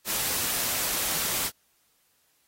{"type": "noise", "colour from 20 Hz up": "white", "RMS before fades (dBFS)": -28, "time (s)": [0.05, 1.51], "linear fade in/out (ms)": 50, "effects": ["white hiss -68 dBFS RMS until 2.47 s", "AAC 48 kbps"]}